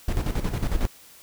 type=noise with tremolo; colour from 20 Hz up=brown; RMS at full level=-22 dBFS; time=0.08-0.87 s; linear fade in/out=5 ms; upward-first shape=square; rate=11 Hz; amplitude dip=65%; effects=white hiss -50 dBFS RMS until 1.22 s